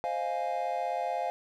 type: chord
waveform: triangle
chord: F minor seventh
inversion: second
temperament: equal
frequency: 523.3 / 622.3 / 698.5 / 830.6 Hz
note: C5 / Eb5 / F5 / Ab5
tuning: 0 / 0 / 0 / 0 cents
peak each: -35 / -36 / -30 / -33 dBFS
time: 0.04-1.3 s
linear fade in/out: 0 ms
effects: none